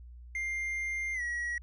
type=tone with pitch glide; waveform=triangle; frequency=2100 to 1914.6 Hz; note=C7 to A#6; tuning=+6 to +46 cents; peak=-30 dBFS; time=0.35-1.58 s; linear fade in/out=2 ms; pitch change=-160 cents; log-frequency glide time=1.14-1.22 s; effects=added 60 Hz sine -46 dBFS peak until 1.62 s + resampled to 24000 Hz